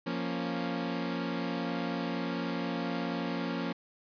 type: chord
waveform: sawtooth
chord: Bb minor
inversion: second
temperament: equal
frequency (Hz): 174.61 / 233.1 / 277.2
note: F3 / Bb3 / Db4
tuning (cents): 0 / 0 / 0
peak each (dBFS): -32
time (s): 0.06-3.73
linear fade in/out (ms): 10
effects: resampled to 11025 Hz + 10-bit